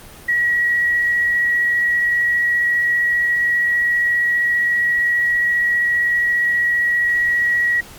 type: tone with vibrato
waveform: sine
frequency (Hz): 1916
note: A#6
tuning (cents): +47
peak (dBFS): -14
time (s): 0.28-7.81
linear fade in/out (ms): 10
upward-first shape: sine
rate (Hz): 15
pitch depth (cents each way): 10
effects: pink hiss -40 dBFS RMS until 7.98 s + Opus 32 kbps